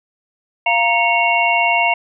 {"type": "tone cluster", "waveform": "sine", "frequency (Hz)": [692, 937, 2200, 2764], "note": ["F5", "A#5", "C#7", "F7"], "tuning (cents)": [-16, 9, -14, -19], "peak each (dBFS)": -18, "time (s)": [0.66, 1.94], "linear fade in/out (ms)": 5, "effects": []}